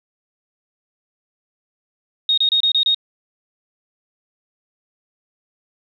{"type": "tone bursts", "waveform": "sine", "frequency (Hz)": 3729, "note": "A#7", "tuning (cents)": 0, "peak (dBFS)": -13, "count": 6, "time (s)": [2.29, 2.946], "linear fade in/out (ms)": 2, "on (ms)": 86, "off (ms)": 28, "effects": ["9-bit"]}